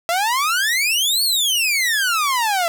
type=exponential two-way sweep; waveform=sawtooth; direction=up then down; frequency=659.3 to 4500 to 659.3 Hz; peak=-13 dBFS; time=0.09-2.68 s; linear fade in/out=0 ms; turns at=1.23 s; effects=none